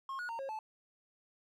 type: tone with pitch steps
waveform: triangle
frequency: 1077 / 1453 / 920 / 542 / 871 Hz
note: C6 / F#6 / A#5 / C#5 / A5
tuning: +50 / -32 / -23 / -39 / -18 cents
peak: -36 dBFS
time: 0.09-0.59 s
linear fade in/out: 2 ms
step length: 100 ms
effects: none